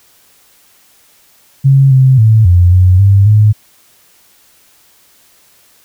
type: tone with pitch steps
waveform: sine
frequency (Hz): 136.2 / 131.3 / 110.3 / 88.5 / 91.6 / 98.9 / 106.2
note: C#3 / C3 / A2 / F2 / F#2 / G2 / G#2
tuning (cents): -30 / +6 / +5 / +23 / -17 / +16 / +39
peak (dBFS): -3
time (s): 1.64-3.53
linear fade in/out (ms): 20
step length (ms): 270
effects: white hiss -48 dBFS RMS until 5.84 s